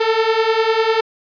sawtooth beating tone pair, 440 / 450 Hz, A4 / A4, 0 / +39 cents, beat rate 10 Hz, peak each -14 / -12 dBFS, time 0-1.01 s, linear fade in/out 10 ms, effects resampled to 11025 Hz + 7-bit

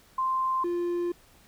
sine / triangle tone pair in turn, 1045 / 348.7 Hz, C6 / F4, -2 / -3 cents, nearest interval octave + perfect fifth, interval 1901 cents, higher first, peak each -24 dBFS, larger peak neither, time 0.18-0.64 / 0.64-1.12 s, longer second, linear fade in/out 5 ms, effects pink hiss -58 dBFS RMS until 1.47 s

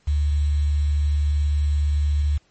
sine tone with quantisation, 73.4 Hz, D2, in tune, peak -17 dBFS, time 0.07-2.38 s, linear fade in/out 10 ms, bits 7, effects pink hiss -62 dBFS RMS until 2.5 s + MP3 32 kbps

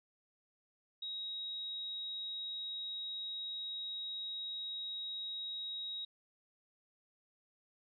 sine tone, 3801 Hz, A#7, 33 cents sharp, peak -39 dBFS, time 1.02-6.05 s, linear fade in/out 5 ms, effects none

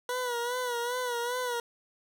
20% pulse tone with vibrato, 487.8 Hz, B4, 21 cents flat, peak -25 dBFS, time 0.09-1.6 s, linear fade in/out 2 ms, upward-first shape sine, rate 2.5 Hz, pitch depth 60 cents each way, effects none

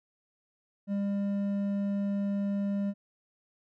triangle tone with hard clipping, 200.3 Hz, G3, 38 cents sharp, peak -29 dBFS, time 0.87-2.94 s, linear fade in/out 50 ms, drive 9 dB, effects none

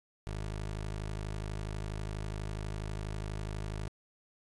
20% pulse tone, 52.2 Hz, G#1, 10 cents sharp, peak -31 dBFS, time 0.27-3.88 s, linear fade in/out 0 ms, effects resampled to 24000 Hz

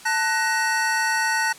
square tone cluster, 886 / 1490 / 1882 Hz, A5 / F#6 / A#6, +12 / +12 / +16 cents, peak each -25 dBFS, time 0.05-1.53 s, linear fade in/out 10 ms, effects white hiss -44 dBFS RMS until 1.58 s + low-pass 10000 Hz 12 dB/octave

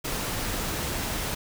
pink noise, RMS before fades -30 dBFS, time 0.04-1.35 s, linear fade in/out 10 ms, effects none

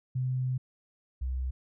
sine tone pair in turn, 128.3 / 64.15 Hz, C3 / C2, -34 / -34 cents, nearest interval octave, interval 1200 cents, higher first, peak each -27 / -29 dBFS, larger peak first, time 0.15-0.58 / 1.21-1.51 s, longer first, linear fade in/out 10 ms, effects none

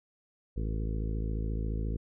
harmonic tone with a mistuned harmonic, 54.3 Hz, A1, 22 cents flat, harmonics 1 / 2 / 3 / 4 / 5 / 6 / 7 / 8 / 9, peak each -31 / -37 / -41 / -43 / -45 / -47 / -48 / -49 / -50 dBFS, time 0.56-1.97 s, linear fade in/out 10 ms, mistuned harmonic 9, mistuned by -33 cents, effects none

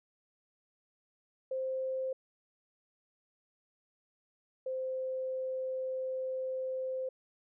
sine tone pair in turn, 523.3 / 519.7 Hz, C5 / C5, 0 / -12 cents, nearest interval unison, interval 12 cents, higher first, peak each -32 / -33 dBFS, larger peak first, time 1.51-2.13 / 4.66-7.09 s, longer second, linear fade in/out 5 ms, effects none

